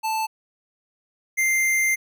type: tone pair in turn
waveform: square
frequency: 880 / 2093 Hz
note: A5 / C7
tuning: 0 / 0 cents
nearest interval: octave + minor third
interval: 1500 cents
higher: second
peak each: -23 / -19 dBFS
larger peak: second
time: 0.03-0.27 / 1.37-1.96 s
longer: second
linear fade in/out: 20 ms
effects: none